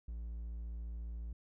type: tone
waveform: triangle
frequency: 57.2 Hz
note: A#1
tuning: 32 cents flat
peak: -38 dBFS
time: 0.08-1.33 s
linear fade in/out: 5 ms
effects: none